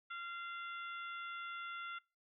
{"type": "harmonic tone", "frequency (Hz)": 690, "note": "F5", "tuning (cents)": -21, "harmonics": [2, 3, 4, 5], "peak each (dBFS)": [-43, -51, -54, -54], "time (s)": [0.1, 1.99], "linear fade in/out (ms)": 10, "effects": ["noise-tail reverb RT60 0.3 s tail -24 dB re dry"]}